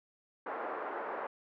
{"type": "band-pass noise", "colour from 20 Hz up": "pink", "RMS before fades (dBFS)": -39, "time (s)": [0.46, 1.27], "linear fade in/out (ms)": 5, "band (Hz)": [400, 1500], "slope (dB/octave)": 24, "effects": []}